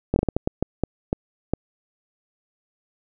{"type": "slowing click train", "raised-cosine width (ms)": 2, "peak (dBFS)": -7, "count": 11, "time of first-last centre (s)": [0.14, 1.536], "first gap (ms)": 21, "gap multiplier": 1.39, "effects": []}